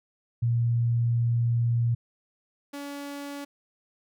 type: tone pair in turn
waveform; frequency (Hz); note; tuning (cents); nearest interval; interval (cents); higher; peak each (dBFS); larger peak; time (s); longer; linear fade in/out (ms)
sine / sawtooth; 117.9 / 284.2; A#2 / C#4; +20 / +43; octave + minor third; 1523; second; -21 / -31; first; 0.42-1.95 / 2.73-3.45; first; 10
effects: none